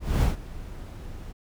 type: noise with ADSR envelope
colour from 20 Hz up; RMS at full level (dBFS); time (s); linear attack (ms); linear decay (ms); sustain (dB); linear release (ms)
brown; -19; 0-1.33; 230; 130; -19; 22
effects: none